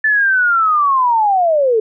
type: linear sweep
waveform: sine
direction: down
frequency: 1760 to 422.9 Hz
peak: -10 dBFS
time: 0.04-1.8 s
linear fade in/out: 5 ms
effects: none